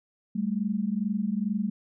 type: tone pair together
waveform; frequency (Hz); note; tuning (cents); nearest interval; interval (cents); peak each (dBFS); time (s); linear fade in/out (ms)
sine; 196.19 / 218.5; G3 / A3; +2 / -12; major second; 186; -28; 0.35-1.7; 10
effects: none